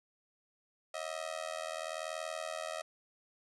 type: tone with amplitude modulation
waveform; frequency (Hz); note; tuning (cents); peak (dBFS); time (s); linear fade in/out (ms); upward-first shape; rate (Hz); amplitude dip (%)
sawtooth; 635; D#5; +35; -30; 0.94-2.82; 5; sine; 80.9; 95
effects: resampled to 24000 Hz + 12-bit